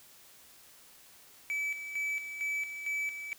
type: tone with tremolo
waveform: triangle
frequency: 2300 Hz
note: D7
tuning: 37 cents flat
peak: -29 dBFS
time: 1.5-3.33 s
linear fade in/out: 0 ms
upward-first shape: square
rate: 2.2 Hz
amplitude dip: 60%
effects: white hiss -57 dBFS RMS until 3.38 s

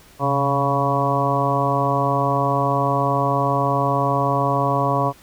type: harmonic tone with a mistuned harmonic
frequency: 140 Hz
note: C#3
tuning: 18 cents sharp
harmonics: 1 / 2 / 3 / 4 / 5 / 6 / 7 / 8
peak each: -23 / -27 / -28 / -25 / -24 / -34 / -23 / -24 dBFS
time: 0.19-5.13 s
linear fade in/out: 50 ms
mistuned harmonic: 1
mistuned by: -80 cents
effects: pink hiss -49 dBFS RMS until 5.22 s

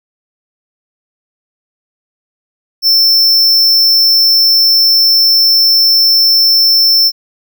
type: tone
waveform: square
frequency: 5350 Hz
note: E8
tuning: 25 cents sharp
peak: -6 dBFS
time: 2.82-7.12 s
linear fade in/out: 50 ms
effects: none

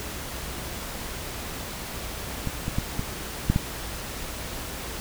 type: clicks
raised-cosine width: 5 ms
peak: -15 / -15 / -12 / -14 / -6 / -9 dBFS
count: 6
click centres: 2.473 / 2.681 / 2.785 / 2.994 / 3.5 / 3.561 s
effects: added 60 Hz sine -41 dBFS peak until 5 s + pink hiss -35 dBFS RMS until 5 s

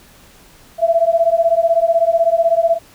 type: beating tone pair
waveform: sine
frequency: 660 / 676 Hz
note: E5 / E5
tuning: +2 / +43 cents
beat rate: 16 Hz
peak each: -14 dBFS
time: 0.78-2.79 s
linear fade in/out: 50 ms
effects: pink hiss -46 dBFS RMS until 2.94 s

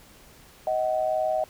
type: tone pair together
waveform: sine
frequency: 629 / 751 Hz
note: D#5 / F#5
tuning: +19 / +26 cents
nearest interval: minor third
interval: 307 cents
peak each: -24 / -27 dBFS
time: 0.67-1.44 s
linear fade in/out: 2 ms
effects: pink hiss -52 dBFS RMS until 1.49 s

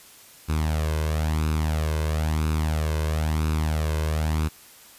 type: tone with flanger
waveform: sawtooth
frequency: 77.78 Hz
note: D#2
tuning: in tune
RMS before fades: -24 dBFS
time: 0.48-4.49 s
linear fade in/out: 20 ms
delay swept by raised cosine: 0.77 to 1.97 ms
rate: 1 Hz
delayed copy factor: +0.6
effects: white hiss -49 dBFS RMS until 4.98 s + resampled to 32000 Hz

